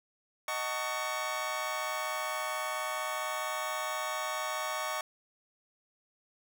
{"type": "chord", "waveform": "25% pulse", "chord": "D# half-diminished seventh", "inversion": "none", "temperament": "just", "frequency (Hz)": [622.3, 746.7, 896, 1120.1], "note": ["D#5", "F#5", "A5", "C#6"], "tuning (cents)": [0, 16, 31, 18], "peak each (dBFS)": [-34, -38, -37, -32], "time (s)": [0.48, 5.01], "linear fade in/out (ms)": 2, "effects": []}